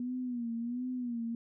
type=tone with vibrato; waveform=sine; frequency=241.8 Hz; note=B3; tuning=36 cents flat; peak=-33 dBFS; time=0-1.35 s; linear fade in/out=2 ms; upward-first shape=sine; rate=1.4 Hz; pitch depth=85 cents each way; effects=none